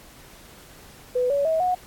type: tone with pitch steps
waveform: sine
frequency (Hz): 498 / 565.5 / 642.1 / 729.1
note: B4 / C#5 / E5 / F#5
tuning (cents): +14 / +34 / -46 / -26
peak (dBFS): -19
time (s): 1.15-1.75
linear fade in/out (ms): 10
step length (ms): 150
effects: pink hiss -48 dBFS RMS until 1.86 s + AAC 64 kbps